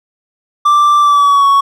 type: tone with pitch glide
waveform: triangle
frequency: 1175 to 1114.2 Hz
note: D6 to C#6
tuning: +1 to +9 cents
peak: -4 dBFS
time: 0.65-1.61 s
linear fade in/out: 10 ms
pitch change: -92 cents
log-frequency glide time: 1-1.47 s
effects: none